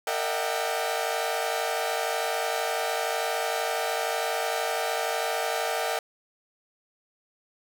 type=tone cluster; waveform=sawtooth; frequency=458.8 / 604 / 657 / 738 / 789 Hz; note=A#4 / D5 / E5 / F#5 / G5; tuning=-28 / +48 / -6 / -5 / +11 cents; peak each=-29 dBFS; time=0.07-5.99 s; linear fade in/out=2 ms; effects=none